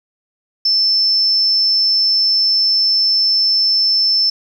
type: tone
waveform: sine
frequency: 5300 Hz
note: E8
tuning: 9 cents sharp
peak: -11 dBFS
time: 0.65-4.3 s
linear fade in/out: 5 ms
effects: 7-bit